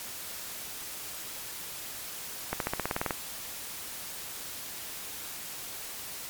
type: accelerating click train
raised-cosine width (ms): 0.5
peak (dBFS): -13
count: 11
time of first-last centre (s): 2.53-3.108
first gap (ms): 72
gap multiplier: 0.95
effects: white hiss -40 dBFS RMS until 6.29 s + MP3 96 kbps